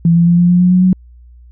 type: tone with pitch steps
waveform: sine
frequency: 167.9 / 170.24 / 172.62 / 175.03 / 177.47 / 179.95 / 182.46 / 185.01 Hz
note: E3 / F3 / F3 / F3 / F3 / F#3 / F#3 / F#3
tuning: +32 / -44 / -20 / +4 / +28 / -48 / -24 / 0 cents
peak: -6 dBFS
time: 0.05-0.93 s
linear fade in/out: 2 ms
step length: 110 ms
effects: added 60 Hz sine -37 dBFS peak until 1.51 s